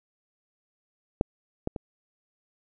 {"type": "clicks", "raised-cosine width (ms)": 2, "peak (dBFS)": [-8, -14, -20], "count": 3, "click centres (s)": [1.211, 1.674, 1.762], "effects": []}